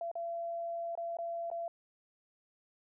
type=tone with dropouts; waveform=sine; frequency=678 Hz; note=E5; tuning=49 cents sharp; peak=-35 dBFS; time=0.01-1.68 s; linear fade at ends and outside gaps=2 ms; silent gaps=0.115-0.154 / 0.953-0.975 / 1.17-1.186 / 1.502-1.514 s; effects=none

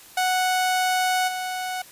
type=tone with level steps; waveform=sawtooth; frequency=739 Hz; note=F#5; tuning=2 cents flat; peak=-16 / -23 dBFS; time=0.17-1.82 s; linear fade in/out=5 ms; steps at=1.27 s; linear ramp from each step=20 ms; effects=white hiss -47 dBFS RMS until 1.91 s + resampled to 32000 Hz

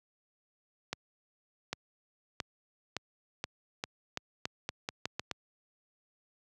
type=accelerating click train; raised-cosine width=0.2 ms; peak=-16 dBFS; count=13; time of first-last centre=0.93-5.313 s; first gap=800 ms; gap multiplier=0.84; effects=high-pass 80 Hz 12 dB/octave

